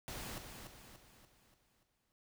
pink noise with echo, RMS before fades -45 dBFS, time 0.08-0.38 s, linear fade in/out 0 ms, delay 290 ms, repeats 6, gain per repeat -6 dB, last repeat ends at 2.12 s, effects none

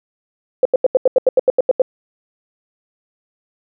sine tone bursts, 516 Hz, C5, 24 cents flat, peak -7 dBFS, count 12, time 0.63-1.819 s, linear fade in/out 2 ms, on 23 ms, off 83 ms, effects none

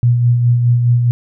sine tone with tremolo, 120.6 Hz, B2, 41 cents flat, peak -7 dBFS, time 0.03-1.11 s, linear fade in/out 0 ms, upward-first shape sine, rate 4.8 Hz, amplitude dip 40%, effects none

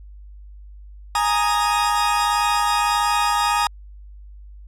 40% pulse chord, Ab suspended second, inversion none, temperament equal, 830.6 / 932.3 / 1244.5 Hz, Ab5 / Bb5 / Eb6, 0 / 0 / 0 cents, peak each -21 dBFS, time 1.15-3.67 s, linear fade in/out 2 ms, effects added 50 Hz sine -38 dBFS peak until 4.67 s + low-pass 11000 Hz 12 dB/octave

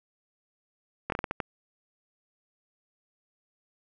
slowing click train, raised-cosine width 0.5 ms, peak -14 dBFS, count 7, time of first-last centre 1.1-1.402 s, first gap 22 ms, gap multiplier 1.33, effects none

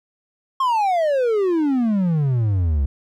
triangle exponential sweep, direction down, 1088 to 65.9 Hz, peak -14 dBFS, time 0.6-2.86 s, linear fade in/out 5 ms, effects none

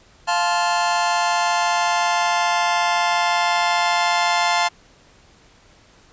sawtooth chord, F major, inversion none, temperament just, 698.5 / 873.1 / 1047.7 Hz, F5 / A5 / C6, 0 / -14 / +2 cents, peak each -17 / -17 / -19 dBFS, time 0.27-4.69 s, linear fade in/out 20 ms, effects pink hiss -52 dBFS RMS until 6.12 s + resampled to 16000 Hz

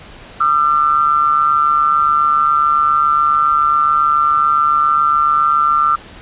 sine tone pair together, 1201.8 / 1349 Hz, D6 / E6, +40 / +40 cents, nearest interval major second, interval 200 cents, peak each -13 dBFS, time 0.4-5.96 s, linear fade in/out 10 ms, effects pink hiss -37 dBFS RMS until 6.21 s + resampled to 8000 Hz

